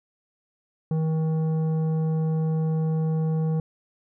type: tone with tanh clipping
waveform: sine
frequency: 159 Hz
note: D#3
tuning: 38 cents sharp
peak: -23 dBFS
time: 0.91-3.6 s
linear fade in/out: 2 ms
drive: 10 dB
effects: none